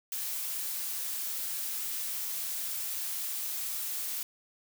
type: noise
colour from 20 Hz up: blue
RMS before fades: -35 dBFS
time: 0.12-4.23 s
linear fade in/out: 2 ms
effects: none